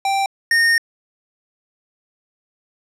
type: tone pair in turn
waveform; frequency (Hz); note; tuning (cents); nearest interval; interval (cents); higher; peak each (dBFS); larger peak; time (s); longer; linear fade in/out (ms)
square; 784 / 1840.1; G5 / A#6; 0 / -23; octave + minor third; 1477; second; -17 / -13; second; 0.05-0.26 / 0.51-0.78; second; 2
effects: low-pass 9000 Hz 12 dB/octave